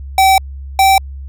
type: tone pair in turn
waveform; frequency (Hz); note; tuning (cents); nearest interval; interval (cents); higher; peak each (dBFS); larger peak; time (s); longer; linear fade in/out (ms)
square; 769 / 774.8; G5 / G5; -33 / -20; unison; 13; second; -7; neither; 0.18-0.38 / 0.79-0.98; first; 2
effects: added 68 Hz sine -25 dBFS peak until 1.28 s